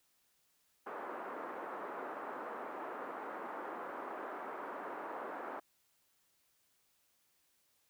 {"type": "band-pass noise", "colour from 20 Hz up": "white", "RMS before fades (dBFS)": -44, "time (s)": [0.86, 5.6], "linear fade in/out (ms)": 10, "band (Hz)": [280, 1300], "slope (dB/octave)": 24, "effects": ["white hiss -75 dBFS RMS until 7.89 s"]}